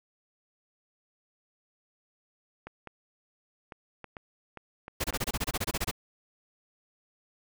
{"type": "clicks", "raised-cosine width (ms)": 0.5, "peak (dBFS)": -26, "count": 8, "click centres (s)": [2.67, 2.873, 3.722, 4.043, 4.168, 4.573, 4.881, 5.127]}
{"type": "noise bursts", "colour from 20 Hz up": "pink", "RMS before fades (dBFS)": -30, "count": 14, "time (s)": [5, 5.913], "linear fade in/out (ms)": 10, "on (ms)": 42, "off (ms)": 25}
{"effects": []}